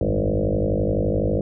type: tone with frequency modulation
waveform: sine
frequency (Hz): 202.8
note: G#3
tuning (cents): -41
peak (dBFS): -18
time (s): 0.01-1.41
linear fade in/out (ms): 2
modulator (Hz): 52.1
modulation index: 7.2
effects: none